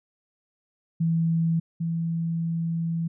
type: tone pair in turn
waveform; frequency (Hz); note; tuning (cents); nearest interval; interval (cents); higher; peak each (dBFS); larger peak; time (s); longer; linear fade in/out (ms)
sine; 164.8 / 165.95; E3 / E3; 0 / +12; unison; 12; second; -20 / -24; first; 1-1.6 / 1.8-3.08; second; 10
effects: none